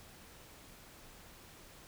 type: silence
effects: pink hiss -56 dBFS RMS until 1.87 s